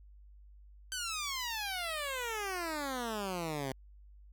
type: exponential sweep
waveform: 10% pulse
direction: down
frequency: 1554 to 129.6 Hz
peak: -27 dBFS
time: 0.92-3.72 s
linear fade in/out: 0 ms
effects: added 50 Hz sine -53 dBFS peak until 4.32 s